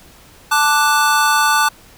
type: chord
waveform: square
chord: D major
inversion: second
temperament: equal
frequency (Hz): 880 / 1174.7 / 1480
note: A5 / D6 / F#6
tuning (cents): 0 / 0 / 0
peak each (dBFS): -17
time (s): 0.51-1.69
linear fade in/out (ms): 10
effects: pink hiss -45 dBFS RMS until 1.97 s